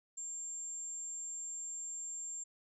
sine tone, 7370 Hz, A#8, 21 cents flat, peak -40 dBFS, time 0.17-2.44 s, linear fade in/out 10 ms, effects none

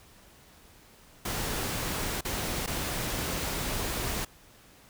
pink noise with dropouts, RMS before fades -32 dBFS, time 1.25-4.25 s, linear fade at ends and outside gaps 5 ms, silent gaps 2.21-2.249 / 2.663-2.674 s, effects pink hiss -56 dBFS RMS until 4.89 s

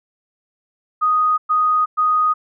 sine tone bursts, 1244.5 Hz, D#6, in tune, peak -13 dBFS, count 3, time 1.01-2.34 s, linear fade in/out 20 ms, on 370 ms, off 110 ms, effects none

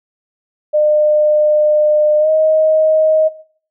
sine tone with pitch glide, 604 to 627.1 Hz, D5 to D#5, +48 to +13 cents, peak -9 dBFS, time 0.73-3.29 s, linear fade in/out 20 ms, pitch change +65 cents, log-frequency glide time 2.19-2.29 s, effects noise-tail reverb RT60 0.5 s tail -17 dB re dry

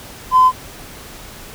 triangle tone with tanh clipping, 1022 Hz, C6, 41 cents flat, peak -6 dBFS, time 0.31-0.52 s, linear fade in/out 50 ms, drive 1 dB, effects pink hiss -36 dBFS RMS until 1.54 s

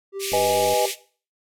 triangle tone with tremolo, 392 Hz, G4, in tune, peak -26 dBFS, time 0.12-0.92 s, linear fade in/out 50 ms, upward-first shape sine, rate 4.5 Hz, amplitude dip 35%
pink band-pass noise, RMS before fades -29 dBFS, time 0.19-0.96 s, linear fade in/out 50 ms, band 2100 to 14000 Hz, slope 48 dB/octave
click train, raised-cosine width 2 ms, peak -23 dBFS, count 40, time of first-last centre 0.32-0.734 s, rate 94.2 Hz
sine chord, G# minor, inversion first, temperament equal, 493.9 / 622.3 / 830.6 Hz, B4 / D#5 / G#5, 0 / 0 / 0 cents, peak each -21 / -23 / -22 dBFS, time 0.33-0.86 s, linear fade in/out 5 ms
effects noise-tail reverb RT60 0.4 s tail -17 dB re dry

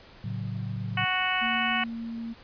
sine chord, F# minor, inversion first, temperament just, 111 / 138.75 / 185 Hz, A2 / C#3 / F#3, +16 / +2 / 0 cents, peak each -32 / -36 / -36 dBFS, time 0.24-1.05 s, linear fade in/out 5 ms
harmonic tone, 370 Hz, F#4, in tune, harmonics 2 / 3 / 4 / 5 / 6 / 7 / 8, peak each -32 / -32 / -32 / -32 / -32 / -32 / -32 dBFS, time 0.97-1.84 s, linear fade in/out 5 ms
sine tone, 230 Hz, A#3, 23 cents flat, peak -32 dBFS, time 1.41-2.34 s, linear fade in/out 20 ms
effects pink hiss -51 dBFS RMS until 2.43 s + resampled to 11025 Hz

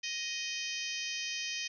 harmonic tone, 624 Hz, D#5, 5 cents sharp, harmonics 3 / 4 / 5 / 6 / 7 / 8 / 9 / 10, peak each -44 / -40 / -41 / -48 / -47 / -43 / -44 / -45 dBFS, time 0.03-1.68 s, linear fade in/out 10 ms, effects none

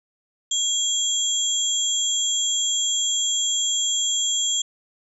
sine tone cluster, 3313 / 6280 / 7320 Hz, G#7 / G8 / A#8, -5 / +2 / -32 cents, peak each -23 / -32 / -23 dBFS, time 0.51-4.62 s, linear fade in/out 5 ms, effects none

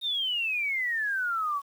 sine exponential sweep, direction down, 3729 to 1102 Hz, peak -26 dBFS, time 0.01-1.62 s, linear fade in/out 50 ms, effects 9-bit

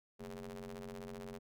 sawtooth ring-modulated tone, 92.5 Hz, F#2, in tune, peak -38 dBFS, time 0.19-1.39 s, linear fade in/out 20 ms, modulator 316 Hz, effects none

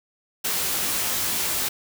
white noise with comb filter, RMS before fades -25 dBFS, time 0.44-1.69 s, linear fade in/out 10 ms, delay 18 ms, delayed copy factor +0.75, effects none

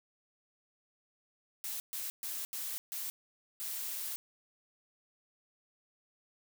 blue noise bursts at uneven times, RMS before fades -39 dBFS, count 6, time 1.64-1.8 / 1.93-2.1 / 2.23-2.45 / 2.53-2.78 / 2.92-3.1 / 3.6-4.16 s, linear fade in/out 0 ms, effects none

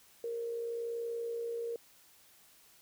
sine tone with amplitude modulation, 466.2 Hz, A#4, in tune, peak -33 dBFS, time 0.24-1.76 s, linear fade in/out 2 ms, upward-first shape sine, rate 60.8 Hz, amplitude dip 35%, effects white hiss -62 dBFS RMS until 2.81 s

